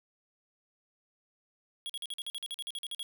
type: tone bursts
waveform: square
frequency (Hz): 3322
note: G#7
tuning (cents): 0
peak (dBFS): -36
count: 15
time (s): 1.86-3.029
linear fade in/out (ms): 0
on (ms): 35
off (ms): 46
effects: none